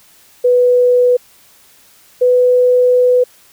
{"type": "tone pair in turn", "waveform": "sine", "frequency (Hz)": [493.9, 497.6], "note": ["B4", "B4"], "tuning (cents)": [0, 13], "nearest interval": "unison", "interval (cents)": 13, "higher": "second", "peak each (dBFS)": -7, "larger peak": "neither", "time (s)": [[0.44, 1.17], [2.21, 3.24]], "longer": "second", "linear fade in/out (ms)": 10, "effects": ["white hiss -47 dBFS RMS until 3.52 s"]}